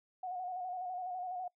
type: tone with vibrato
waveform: sine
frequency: 730 Hz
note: F#5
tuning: 24 cents flat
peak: -37 dBFS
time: 0.23-1.48 s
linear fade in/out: 5 ms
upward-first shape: square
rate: 12 Hz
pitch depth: 35 cents each way
effects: noise-tail reverb RT60 0.1 s tail -23 dB re dry